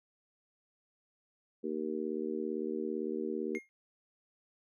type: harmonic tone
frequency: 77.78 Hz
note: D#2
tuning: in tune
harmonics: 3 / 4 / 5 / 6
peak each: -39 / -39 / -37 / -41 dBFS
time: 1.63-3.59 s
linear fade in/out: 20 ms
type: tone with exponential decay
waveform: triangle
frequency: 2135 Hz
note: C7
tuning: 34 cents sharp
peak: -33 dBFS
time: 3.55-3.69 s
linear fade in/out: 0 ms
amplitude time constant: 30 ms
effects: none